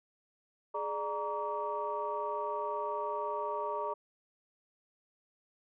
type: tone cluster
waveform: sine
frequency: 419.5 / 594 / 936 / 1144 Hz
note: G#4 / D5 / A#5 / D6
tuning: +17 / +20 / +7 / -46 cents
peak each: -39 / -38 / -36 / -39 dBFS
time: 0.74-3.94 s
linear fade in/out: 10 ms
effects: tanh soft clip ceiling -22 dBFS